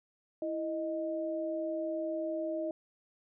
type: tone pair together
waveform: sine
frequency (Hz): 329.1 / 622.3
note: E4 / D#5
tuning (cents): -3 / 0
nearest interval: major seventh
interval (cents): 1103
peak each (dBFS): -36 / -34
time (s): 0.42-2.71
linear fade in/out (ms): 2
effects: none